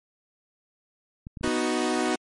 clicks, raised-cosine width 5 ms, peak -25 dBFS, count 5, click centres 1.269 / 1.372 / 1.411 / 1.443 / 1.476 s
sawtooth chord, B major, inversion none, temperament equal, 246.9 / 311.1 / 370 Hz, B3 / D#4 / F#4, 0 / 0 / 0 cents, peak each -24 dBFS, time 1.43-2.16 s, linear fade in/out 10 ms
effects MP3 48 kbps

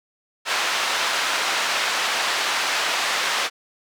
pink band-pass noise, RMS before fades -23 dBFS, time 0.45-3.5 s, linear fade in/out 50 ms, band 920 to 5200 Hz, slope 12 dB/octave, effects none

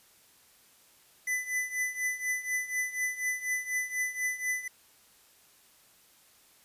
square tone with tremolo, 2002 Hz, B6, 23 cents sharp, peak -27 dBFS, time 1.27-4.68 s, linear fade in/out 5 ms, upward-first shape triangle, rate 4.1 Hz, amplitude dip 85%, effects white hiss -61 dBFS RMS until 6.64 s + resampled to 32000 Hz

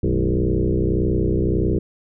sine tone with frequency modulation, 138.1 Hz, C#3, 6 cents flat, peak -16 dBFS, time 0.03-1.79 s, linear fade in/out 5 ms, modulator 61.7 Hz, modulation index 4.8, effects none

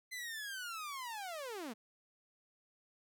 sawtooth linear sweep, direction down, 2052 to 202.6 Hz, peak -38 dBFS, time 0.11-1.74 s, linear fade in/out 20 ms, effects none

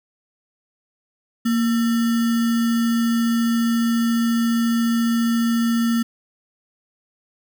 sine tone with sample-and-hold, 232.2 Hz, A#3, 7 cents flat, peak -16 dBFS, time 1.45-6.03 s, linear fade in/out 10 ms, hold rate 1575 Hz, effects none

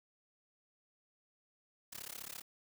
white noise with amplitude modulation, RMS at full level -43 dBFS, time 1.92-2.42 s, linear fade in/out 10 ms, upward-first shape sine, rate 34.7 Hz, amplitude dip 100%, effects none

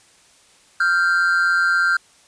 triangle tone pair together, 1391.4 / 1568 Hz, F6 / G6, -7 / 0 cents, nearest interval major second, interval 207 cents, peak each -15 / -17 dBFS, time 0.8-1.97 s, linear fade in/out 5 ms, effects white hiss -53 dBFS RMS until 2.27 s + resampled to 22050 Hz

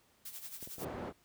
blue noise with tremolo, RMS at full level -44 dBFS, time 0.25-0.85 s, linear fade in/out 5 ms, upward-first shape sine, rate 11 Hz, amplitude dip 65%
clicks, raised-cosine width 2 ms, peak -36 dBFS, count 5, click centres 0.627 / 0.674 / 0.782 / 0.868 / 0.966 s
white low-pass noise, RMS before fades -41 dBFS, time 0.78-1.13 s, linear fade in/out 50 ms, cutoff 670 Hz, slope 12 dB/octave
effects pink hiss -69 dBFS RMS until 1.24 s + high-pass 60 Hz 12 dB/octave

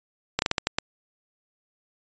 slowing click train, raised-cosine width 0.2 ms, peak -5 dBFS, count 7, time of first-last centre 0.39-0.785 s, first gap 31 ms, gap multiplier 1.3, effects resampled to 16000 Hz

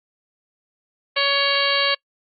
harmonic tone with a mistuned harmonic, 560 Hz, C#5, 18 cents sharp, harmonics 1 / 2 / 3 / 4 / 5 / 6 / 7 / 8, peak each -25 / -25 / -25 / -25 / -25 / -25 / -25 / -25 dBFS, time 1.16-1.95 s, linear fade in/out 10 ms, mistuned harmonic 6, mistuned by -75 cents, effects noise-tail reverb RT60 0.1 s tail -26 dB re dry + Opus 32 kbps

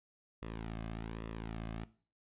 sawtooth tone with flanger, 55.5 Hz, A1, 16 cents sharp, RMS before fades -43 dBFS, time 0.42-1.84 s, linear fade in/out 5 ms, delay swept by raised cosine 1.3 to 2.17 ms, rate 1.2 Hz, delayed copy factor -0.6, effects noise-tail reverb RT60 0.4 s tail -17 dB re dry + resampled to 8000 Hz

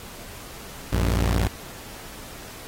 sawtooth tone pair together, 57.54 / 93.6 Hz, A#1 / F#2, -22 / +20 cents, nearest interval minor sixth, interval 842 cents, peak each -17 / -21 dBFS, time 0.92-1.48 s, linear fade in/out 10 ms, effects pink hiss -41 dBFS RMS until 2.67 s + AAC 48 kbps

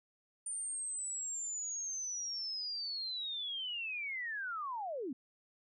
sine linear sweep, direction down, 9070 to 233.1 Hz, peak -37 dBFS, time 0.46-5.13 s, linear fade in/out 5 ms, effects none

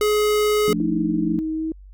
square tone, 421.4 Hz, G#4, 25 cents sharp, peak -17 dBFS, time 0.01-0.73 s, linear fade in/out 2 ms
sine chord, D minor, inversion first, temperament equal, 174.61 / 220 / 293.7 Hz, F3 / A3 / D4, 0 / 0 / 0 cents, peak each -25 dBFS, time 0.68-1.39 s, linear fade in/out 0 ms
sine tone with vibrato, 317.3 Hz, D#4, 34 cents sharp, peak -22 dBFS, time 0.8-1.72 s, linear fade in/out 2 ms, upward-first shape sine, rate 2.5 Hz, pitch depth 12 cents each way
effects added 48 Hz sine -40 dBFS peak until 1.93 s

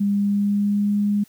sine tone with pitch glide, 201.6 to 205.2 Hz, G3 to G#3, +49 to -21 cents, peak -17 dBFS, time 0-1.24 s, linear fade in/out 10 ms, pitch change +30 cents, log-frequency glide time 0.12-0.94 s, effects white hiss -55 dBFS RMS until 1.28 s

